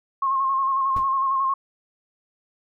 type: tone with vibrato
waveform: sine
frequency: 1075 Hz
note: C6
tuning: 47 cents sharp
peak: -19 dBFS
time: 0.22-1.54 s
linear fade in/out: 5 ms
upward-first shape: square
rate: 11 Hz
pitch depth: 29 cents each way
type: noise with exponential decay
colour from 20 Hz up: brown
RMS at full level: -28 dBFS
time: 0.96-1.1 s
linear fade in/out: 5 ms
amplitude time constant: 29 ms
effects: none